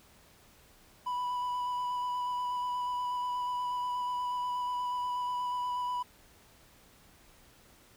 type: tone with vibrato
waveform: triangle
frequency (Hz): 987.8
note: B5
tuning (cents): 0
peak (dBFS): -29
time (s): 1.06-6.03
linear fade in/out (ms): 10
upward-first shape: square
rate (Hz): 8.3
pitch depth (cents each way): 10
effects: pink hiss -60 dBFS RMS until 7.96 s